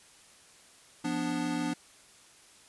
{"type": "chord", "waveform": "square", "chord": "B diminished", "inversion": "second", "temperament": "equal", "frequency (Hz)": [174.61, 246.9, 293.7], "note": ["F3", "B3", "D4"], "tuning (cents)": [0, 0, 0], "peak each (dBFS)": [-38, -35, -33], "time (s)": [1.04, 1.74], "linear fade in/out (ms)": 10, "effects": ["white hiss -57 dBFS RMS until 2.68 s", "resampled to 24000 Hz"]}